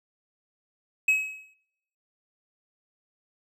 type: tone with exponential decay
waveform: triangle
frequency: 2559 Hz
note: D#7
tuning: 48 cents sharp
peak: -15 dBFS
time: 1.08-1.54 s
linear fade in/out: 5 ms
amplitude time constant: 98 ms
effects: noise-tail reverb RT60 0.9 s tail -25 dB re dry

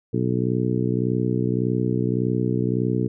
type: harmonic tone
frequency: 61.74 Hz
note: B1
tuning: in tune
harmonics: 2 / 3 / 4 / 5 / 6 / 7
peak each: -24 / -26 / -27 / -28 / -29 / -29 dBFS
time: 0.13-3.08 s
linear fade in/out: 10 ms
effects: none

